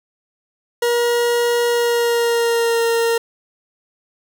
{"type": "tone with pitch glide", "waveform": "40% pulse", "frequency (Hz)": [476.4, 462.3], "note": ["A#4", "A#4"], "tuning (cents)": [38, -14], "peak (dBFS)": -14, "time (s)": [0.82, 3.18], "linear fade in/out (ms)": 5, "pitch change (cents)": -52, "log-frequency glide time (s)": [1.68, 2.83], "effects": []}